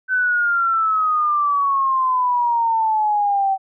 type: exponential sweep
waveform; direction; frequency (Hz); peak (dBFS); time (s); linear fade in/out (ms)
sine; down; 1527 to 766; -15; 0.08-3.58; 50
effects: none